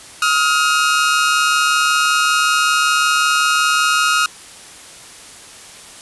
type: tone pair together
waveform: sawtooth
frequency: 1267 / 1412.3 Hz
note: D#6 / F6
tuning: +31 / +19 cents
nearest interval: major second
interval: 188 cents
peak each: -12 dBFS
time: 0.22-4.26 s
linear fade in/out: 2 ms
effects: white hiss -38 dBFS RMS until 6.01 s + resampled to 24000 Hz